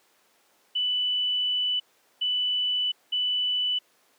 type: tone bursts at uneven times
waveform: sine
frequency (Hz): 2982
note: F#7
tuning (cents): +13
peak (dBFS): -23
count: 3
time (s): 0.75-1.8 / 2.21-2.92 / 3.12-3.79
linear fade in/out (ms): 10
effects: pink hiss -63 dBFS RMS until 4.18 s + high-pass 400 Hz 12 dB/octave